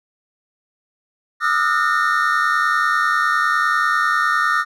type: tone cluster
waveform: triangle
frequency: 1206 / 1296 / 1437 / 1825 Hz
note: D6 / E6 / F6 / A#6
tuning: +46 / -30 / +49 / -37 cents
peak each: -19 dBFS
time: 1.4-4.65 s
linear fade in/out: 50 ms
effects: none